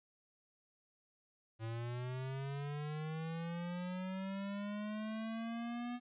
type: linear sweep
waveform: square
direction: up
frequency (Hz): 111.2 to 245.3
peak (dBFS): -40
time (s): 1.59-6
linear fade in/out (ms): 50
effects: resampled to 8000 Hz + 13-bit